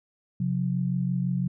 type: tone pair together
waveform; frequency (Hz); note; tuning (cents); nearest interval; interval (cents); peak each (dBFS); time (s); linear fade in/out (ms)
sine; 133.7 / 179.66; C3 / F3; +38 / +49; perfect fourth; 511; -27 / -26; 0.4-1.48; 5
effects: none